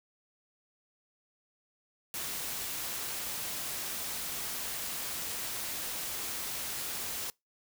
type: noise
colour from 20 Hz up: white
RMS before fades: -37 dBFS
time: 2.14-7.3 s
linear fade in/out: 0 ms
effects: noise-tail reverb RT60 0.2 s tail -25 dB re dry